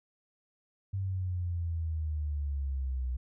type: exponential sweep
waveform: sine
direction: down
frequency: 98 to 61.74 Hz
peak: -30 dBFS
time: 0.93-3.17 s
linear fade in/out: 10 ms
effects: none